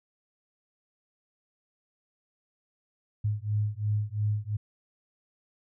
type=beating tone pair; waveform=sine; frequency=103.83 / 106.73 Hz; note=G#2 / G#2; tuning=0 / +48 cents; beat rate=2.9 Hz; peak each=-29 dBFS; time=3.24-4.57 s; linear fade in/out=10 ms; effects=none